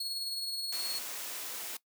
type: tone with tremolo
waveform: 40% pulse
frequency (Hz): 4334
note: C#8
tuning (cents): -40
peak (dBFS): -31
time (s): 0-0.99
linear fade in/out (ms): 5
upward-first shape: triangle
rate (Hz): 19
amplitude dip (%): 40
type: noise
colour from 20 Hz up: white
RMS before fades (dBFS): -40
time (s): 0.72-1.77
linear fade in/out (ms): 5
effects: noise-tail reverb RT60 0.1 s tail -19 dB re dry + high-pass 300 Hz 12 dB/octave